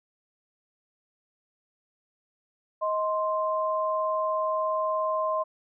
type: tone pair together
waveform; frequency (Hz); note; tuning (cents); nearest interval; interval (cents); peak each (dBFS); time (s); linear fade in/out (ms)
sine; 629.8 / 1046.5; D#5 / C6; +21 / 0; major sixth; 879; -27; 2.81-5.44; 20
effects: none